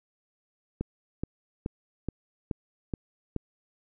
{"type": "click train", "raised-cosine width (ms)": 3, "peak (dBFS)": -17, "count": 7, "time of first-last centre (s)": [0.81, 3.363], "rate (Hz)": 2.35, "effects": []}